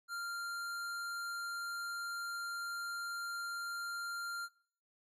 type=tone with hard clipping; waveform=sine; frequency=1391 Hz; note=F6; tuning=7 cents flat; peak=-40 dBFS; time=0.08-4.49 s; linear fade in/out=50 ms; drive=17 dB; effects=noise-tail reverb RT60 0.7 s tail -26 dB re dry + AAC 48 kbps